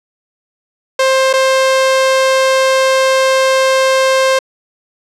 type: tone with dropouts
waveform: sawtooth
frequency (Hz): 528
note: C5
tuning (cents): +16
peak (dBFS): -5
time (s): 0.99-4.39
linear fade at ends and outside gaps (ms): 5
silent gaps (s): 1.33-1.336
effects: low-pass 8000 Hz 12 dB/octave